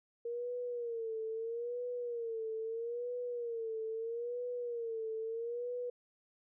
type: tone with vibrato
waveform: sine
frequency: 466.2 Hz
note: A#4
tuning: in tune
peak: -36 dBFS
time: 0.25-5.9 s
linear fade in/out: 5 ms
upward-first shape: sine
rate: 0.77 Hz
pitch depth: 91 cents each way
effects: none